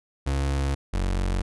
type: tone pair in turn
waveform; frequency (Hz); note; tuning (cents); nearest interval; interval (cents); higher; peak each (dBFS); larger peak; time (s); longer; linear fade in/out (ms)
35% pulse; 69.1 / 46.12; C#2 / F#1; -5 / -5; perfect fifth; 700; first; -21; neither; 0.26-0.75 / 0.93-1.42; neither; 10
effects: resampled to 24000 Hz